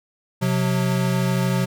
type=tone pair together; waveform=square; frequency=128.5 / 181.47 Hz; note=C3 / F#3; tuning=-31 / -33 cents; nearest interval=tritone; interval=598 cents; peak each=-22 dBFS; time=0.41-1.66 s; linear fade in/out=20 ms; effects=none